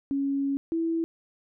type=tone pair in turn; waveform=sine; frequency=277.1 / 329.5 Hz; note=C#4 / E4; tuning=-1 / -1 cents; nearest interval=minor third; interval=300 cents; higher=second; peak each=-24 dBFS; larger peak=neither; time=0.11-0.57 / 0.72-1.04 s; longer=first; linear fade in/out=0 ms; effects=none